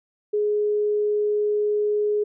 sine tone, 418.2 Hz, G#4, 12 cents sharp, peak -19 dBFS, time 0.33-2.24 s, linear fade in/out 10 ms, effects none

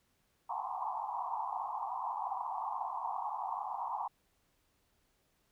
pink band-pass noise, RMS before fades -38 dBFS, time 0.49-4.08 s, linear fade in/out 10 ms, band 740 to 1100 Hz, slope 96 dB/octave, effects pink hiss -75 dBFS RMS until 5.51 s

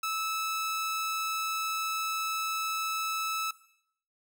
sawtooth tone, 1307 Hz, E6, 15 cents flat, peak -26 dBFS, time 0.03-3.51 s, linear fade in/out 5 ms, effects noise-tail reverb RT60 0.7 s tail -18 dB re dry

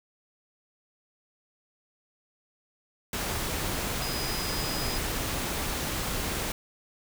sine tone in noise, 4978 Hz, D#8, in tune, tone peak -36 dBFS, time 4.02-4.98 s, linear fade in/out 2 ms, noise pink, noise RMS -31 dBFS, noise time 3.13-6.52 s, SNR -8 dB, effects none

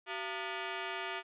10% pulse ring-modulated tone, 532 Hz, C5, 29 cents sharp, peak -25 dBFS, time 0.06-1.23 s, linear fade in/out 50 ms, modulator 152 Hz, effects resampled to 8000 Hz

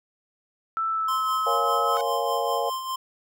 sine tone with pitch glide, 1324 to 1288.5 Hz, E6 to E6, +7 to -40 cents, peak -23 dBFS, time 0.77-1.97 s, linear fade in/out 0 ms, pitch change -47 cents, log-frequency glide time 0.89-1.3 s
square tone with tremolo, 1046 Hz, C6, 1 cent flat, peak -27 dBFS, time 1.08-2.96 s, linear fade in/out 5 ms, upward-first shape sine, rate 5 Hz, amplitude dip 50%
sine chord, Bb minor seventh, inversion none, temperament equal, 466.2 / 554.4 / 698.5 / 830.6 Hz, Bb4 / Db5 / F5 / Ab5, 0 / 0 / 0 / 0 cents, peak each -29 dBFS, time 1.46-2.7 s, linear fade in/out 10 ms
sawtooth tone with exponential growth, 740 Hz, F#5, in tune, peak -25 dBFS, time 1.89-2.01 s, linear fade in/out 2 ms, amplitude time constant 26 ms
effects none

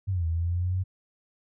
sine linear two-way sweep, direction down then up, 100.4 to 81.1 to 94.2 Hz, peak -24 dBFS, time 0.07-0.84 s, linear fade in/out 20 ms, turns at 0.26 s, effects none

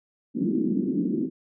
white band-pass noise, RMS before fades -25 dBFS, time 0.34-1.3 s, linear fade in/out 50 ms, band 180 to 330 Hz, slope 48 dB/octave, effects none

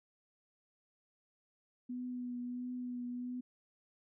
sine tone with vibrato, 246.9 Hz, B3, in tune, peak -38 dBFS, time 1.89-3.41 s, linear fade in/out 10 ms, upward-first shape triangle, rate 1.5 Hz, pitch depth 22 cents each way, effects none

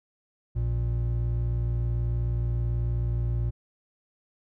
triangle tone pair together, 58.65 / 117.3 Hz, A#1 / A#2, +11 / +11 cents, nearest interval octave, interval 1200 cents, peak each -25 dBFS, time 0.55-3.51 s, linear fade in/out 20 ms, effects none

